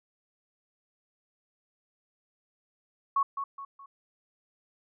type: tone with echo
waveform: sine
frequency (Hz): 1106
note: C#6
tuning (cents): -4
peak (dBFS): -22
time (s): 3.16-3.23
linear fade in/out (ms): 5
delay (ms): 210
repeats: 3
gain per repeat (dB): -8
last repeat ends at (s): 3.86
effects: none